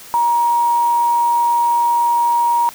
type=tone with quantisation; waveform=sine; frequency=946 Hz; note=A#5; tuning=25 cents sharp; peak=-12 dBFS; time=0.14-2.69 s; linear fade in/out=0 ms; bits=5; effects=white hiss -38 dBFS RMS until 2.74 s